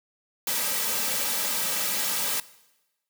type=noise with comb filter; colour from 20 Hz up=white; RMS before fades=-27 dBFS; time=0.47-2.4 s; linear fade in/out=2 ms; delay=2.8 ms; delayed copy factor=-0.7; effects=noise-tail reverb RT60 1.0 s tail -19 dB re dry + high-pass 200 Hz 12 dB/octave